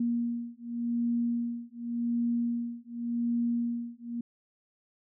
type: beating tone pair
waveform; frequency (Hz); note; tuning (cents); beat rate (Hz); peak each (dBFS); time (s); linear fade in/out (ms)
sine; 236 / 236.88; A#3 / A#3; +22 / +28; 0.88; -31; 0-4.21; 5
effects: none